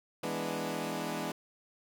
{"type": "chord", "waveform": "15% pulse", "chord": "E dominant seventh", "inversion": "none", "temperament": "equal", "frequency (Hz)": [164.81, 207.7, 246.9, 293.7], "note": ["E3", "G#3", "B3", "D4"], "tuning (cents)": [0, 0, 0, 0], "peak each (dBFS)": -33, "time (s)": [0.23, 1.32], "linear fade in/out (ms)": 5, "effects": []}